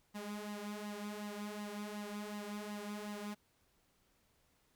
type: tone with flanger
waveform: sawtooth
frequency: 207.7 Hz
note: G#3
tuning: in tune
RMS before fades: -44 dBFS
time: 0.14-3.35 s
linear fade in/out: 20 ms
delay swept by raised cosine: 1 to 4 ms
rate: 2.7 Hz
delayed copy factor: +0.65
effects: pink hiss -74 dBFS RMS until 4.75 s